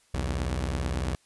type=beating tone pair; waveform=sawtooth; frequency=63 / 81 Hz; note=B1 / E2; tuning=+35 / -30 cents; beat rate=18 Hz; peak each=-25 / -28 dBFS; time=0.14-1.15 s; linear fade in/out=0 ms; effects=white hiss -64 dBFS RMS until 1.25 s + resampled to 24000 Hz